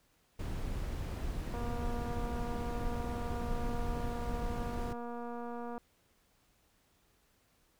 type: noise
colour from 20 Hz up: brown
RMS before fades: -37 dBFS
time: 0.39-4.93 s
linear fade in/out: 5 ms
type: click train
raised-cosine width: 1 ms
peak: -30 dBFS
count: 1010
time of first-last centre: 1.54-5.779 s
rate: 238 Hz
effects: pink hiss -71 dBFS RMS until 7.79 s